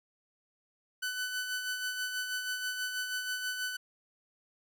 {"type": "tone with tremolo", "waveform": "sawtooth", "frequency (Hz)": 1500, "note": "F#6", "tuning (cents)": 23, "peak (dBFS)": -28, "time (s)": [1.02, 3.77], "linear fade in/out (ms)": 10, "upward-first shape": "sine", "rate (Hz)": 6.2, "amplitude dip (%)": 45, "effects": []}